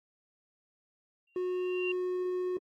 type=tone with exponential growth; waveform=sine; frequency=2766 Hz; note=F7; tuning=17 cents flat; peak=-31 dBFS; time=1.27-1.92 s; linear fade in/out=5 ms; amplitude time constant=140 ms
type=tone; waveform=triangle; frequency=364.1 Hz; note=F#4; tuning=28 cents flat; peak=-28 dBFS; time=1.36-2.57 s; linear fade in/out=2 ms
effects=AAC 48 kbps